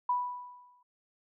sine tone with exponential decay, 986 Hz, B5, 3 cents flat, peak -24 dBFS, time 0.09-0.83 s, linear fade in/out 5 ms, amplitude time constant 160 ms, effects none

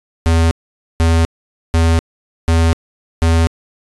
square tone bursts, 82.41 Hz, E2, in tune, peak -10 dBFS, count 5, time 0.26-3.47 s, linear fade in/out 0 ms, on 250 ms, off 490 ms, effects resampled to 24000 Hz

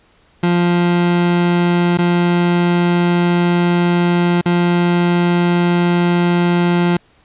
30% pulse tone with dropouts, 174.61 Hz, F3, in tune, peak -9 dBFS, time 0.43-6.97 s, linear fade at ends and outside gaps 5 ms, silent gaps 1.974-1.986 / 4.413-4.457 s, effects pink hiss -53 dBFS RMS until 7.24 s + resampled to 8000 Hz

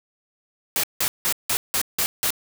white noise bursts, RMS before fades -22 dBFS, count 7, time 0.76-2.305 s, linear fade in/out 0 ms, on 75 ms, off 170 ms, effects none

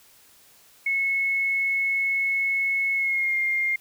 sine tone with pitch glide, 2191 to 2119 Hz, C#7 to C7, -21 to +21 cents, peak -21 dBFS, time 0.86-3.76 s, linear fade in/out 5 ms, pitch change -58 cents, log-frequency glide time 2.94-3.37 s, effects white hiss -55 dBFS RMS until 3.8 s

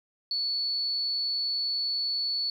triangle tone, 4435 Hz, C#8, in tune, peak -23 dBFS, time 0.31-2.5 s, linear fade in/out 2 ms, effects tanh soft clip ceiling -25 dBFS

